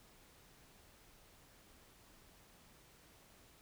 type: silence
effects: pink hiss -64 dBFS RMS until 3.61 s